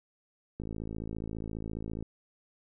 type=click train; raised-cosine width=3 ms; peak=-25 dBFS; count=79; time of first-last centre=0.6-2.026 s; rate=54.7 Hz; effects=none